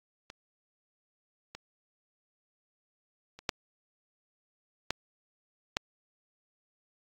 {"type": "clicks", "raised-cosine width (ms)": 0.2, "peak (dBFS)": [-26, -24, -30, -10, -11, -10], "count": 6, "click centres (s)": [0.301, 1.55, 3.39, 3.492, 4.906, 5.769], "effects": ["AAC 64 kbps"]}